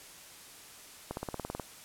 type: accelerating click train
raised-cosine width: 1 ms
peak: -21 dBFS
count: 10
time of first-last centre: 1.11-1.598 s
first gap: 61 ms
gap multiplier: 0.97
effects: white hiss -51 dBFS RMS until 1.84 s + low-pass 12000 Hz 12 dB/octave